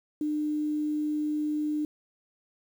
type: tone with quantisation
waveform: sine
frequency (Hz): 301.4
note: D4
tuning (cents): +45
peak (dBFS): -26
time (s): 0.21-1.85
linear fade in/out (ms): 2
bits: 9
effects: none